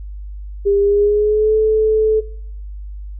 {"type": "tone with pitch glide", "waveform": "sine", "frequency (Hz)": [401.3, 435.1], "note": ["G4", "A4"], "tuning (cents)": [41, -19], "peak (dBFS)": -11, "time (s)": [0.65, 2.21], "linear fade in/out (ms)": 20, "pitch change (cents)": 140, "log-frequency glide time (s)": [0.8, 1.55], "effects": ["noise-tail reverb RT60 0.7 s tail -21 dB re dry", "added 50 Hz sine -27 dBFS peak until 3.19 s"]}